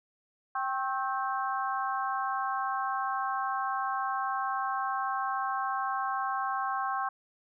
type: harmonic tone with a mistuned harmonic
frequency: 261.1 Hz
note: C4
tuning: 3 cents flat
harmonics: 3 / 4 / 5 / 6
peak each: -33 / -32 / -37 / -38 dBFS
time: 0.55-7.09 s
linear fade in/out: 5 ms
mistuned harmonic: 4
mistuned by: +61 cents
effects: none